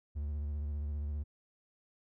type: tone with vibrato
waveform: triangle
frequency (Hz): 73.42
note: D2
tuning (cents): 0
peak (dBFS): -32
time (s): 0.15-1.24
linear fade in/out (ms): 20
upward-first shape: square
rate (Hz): 15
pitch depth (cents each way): 42
effects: none